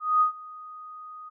sine tone with ADSR envelope, 1244.5 Hz, D#6, in tune, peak -16 dBFS, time 0-1.3 s, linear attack 210 ms, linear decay 110 ms, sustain -23 dB, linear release 20 ms, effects none

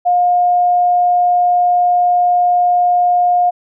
sine tone, 712 Hz, F5, 33 cents sharp, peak -9 dBFS, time 0.05-3.51 s, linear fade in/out 20 ms, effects none

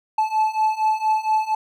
triangle beating tone pair, 866 / 870.3 Hz, A5 / A5, -28 / -19 cents, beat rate 4.3 Hz, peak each -20 / -18 dBFS, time 0.18-1.55 s, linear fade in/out 5 ms, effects none

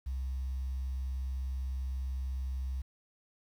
sine tone, 65.41 Hz, C2, in tune, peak -31 dBFS, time 0.06-2.82 s, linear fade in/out 10 ms, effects tanh soft clip ceiling -30 dBFS + 10-bit

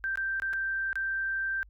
sine tone with dropouts, 1568 Hz, G6, in tune, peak -28 dBFS, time 0.04-1.63 s, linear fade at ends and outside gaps 0 ms, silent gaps 0.156-0.174 / 0.399-0.421 / 0.531-0.535 / 0.93-0.956 s, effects added 50 Hz sine -52 dBFS peak until 1.69 s

